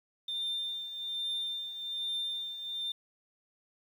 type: tone with tremolo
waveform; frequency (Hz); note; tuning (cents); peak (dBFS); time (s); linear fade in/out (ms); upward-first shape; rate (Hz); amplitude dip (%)
sine; 3597; A7; +37; -29; 0.28-2.92; 5; triangle; 1.2; 70
effects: tanh soft clip ceiling -29 dBFS + 10-bit